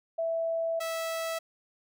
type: tone pair in turn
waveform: sine / sawtooth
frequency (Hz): 659.3 / 654.7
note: E5 / E5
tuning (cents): 0 / -12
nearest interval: unison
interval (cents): 12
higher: first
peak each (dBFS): -27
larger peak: neither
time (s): 0.18-0.8 / 0.8-1.39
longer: first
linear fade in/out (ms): 10
effects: none